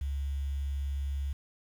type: tone with quantisation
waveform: sine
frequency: 69.5 Hz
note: C#2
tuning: 5 cents sharp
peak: -30 dBFS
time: 0.01-1.33 s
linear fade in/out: 5 ms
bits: 9
effects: none